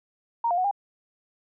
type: tone with pitch steps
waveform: sine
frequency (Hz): 931 / 701 / 737 / 805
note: A#5 / F5 / F#5 / G5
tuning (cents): -2 / +6 / -7 / +46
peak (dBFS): -21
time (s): 0.44-0.712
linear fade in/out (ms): 5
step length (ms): 68
effects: none